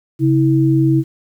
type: tone pair together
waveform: sine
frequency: 136.1 / 323.7 Hz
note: C#3 / E4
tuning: -31 / -31 cents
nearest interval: octave + minor third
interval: 1500 cents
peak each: -13 dBFS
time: 0.19-1.04 s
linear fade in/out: 50 ms
effects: 8-bit